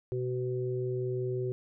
harmonic tone, 125.5 Hz, B2, 28 cents sharp, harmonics 1 / 3 / 4, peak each -33 / -32 / -43 dBFS, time 0.12-1.52 s, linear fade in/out 0 ms, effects none

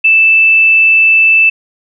sine tone, 2641 Hz, E7, 3 cents sharp, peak -4 dBFS, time 0.04-1.5 s, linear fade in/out 10 ms, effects none

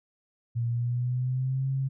sine tone with pitch glide, 117.7 to 134.42 Hz, A#2 to C3, +17 to +47 cents, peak -25 dBFS, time 0.55-1.89 s, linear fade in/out 20 ms, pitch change +230 cents, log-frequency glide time 0.68-1.68 s, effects none

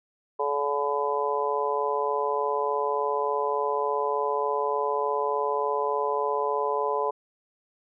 harmonic tone, 143.4 Hz, D3, 41 cents flat, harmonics 3 / 4 / 5 / 6 / 7, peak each -28 / -31 / -35 / -32 / -28 dBFS, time 0.39-7.11 s, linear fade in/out 10 ms, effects none

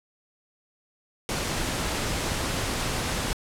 pink noise, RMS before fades -28 dBFS, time 1.29-3.33 s, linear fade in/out 0 ms, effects low-pass 10000 Hz 12 dB/octave

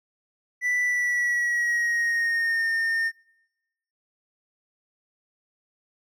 triangle tone with pitch glide, 1975.5 to 1822 Hz, B6 to A#6, 0 to -40 cents, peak -20 dBFS, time 0.61-3.12 s, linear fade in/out 50 ms, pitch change -140 cents, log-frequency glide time 0.83-2.68 s, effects noise-tail reverb RT60 1.0 s tail -24 dB re dry

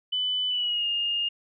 sine tone with pitch glide, 3000 to 2832 Hz, F#7 to F7, +23 to +23 cents, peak -24 dBFS, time 0.12-1.29 s, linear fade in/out 10 ms, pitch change -100 cents, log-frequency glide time 0.49-0.87 s, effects none

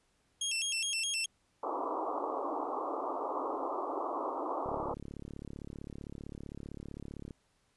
20% pulse tone with vibrato, 2960 Hz, F#7, in tune, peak -26 dBFS, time 0.41-1.26 s, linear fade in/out 5 ms, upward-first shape square, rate 4.8 Hz, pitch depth 170 cents each way
white band-pass noise, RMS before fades -36 dBFS, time 1.63-4.94 s, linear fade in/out 5 ms, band 270 to 1200 Hz, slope 96 dB/octave
click train, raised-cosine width 3 ms, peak -31 dBFS, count 95, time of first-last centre 4.66-7.308 s, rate 35.5 Hz
effects pink hiss -73 dBFS RMS until 7.76 s + resampled to 24000 Hz

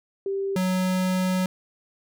sine / square tone pair in turn, 392 / 185 Hz, G4 / F#3, 0 / 0 cents, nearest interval octave + minor second, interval 1300 cents, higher first, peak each -24 / -22 dBFS, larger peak second, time 0.26-0.56 / 0.56-1.46 s, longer second, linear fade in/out 2 ms, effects none

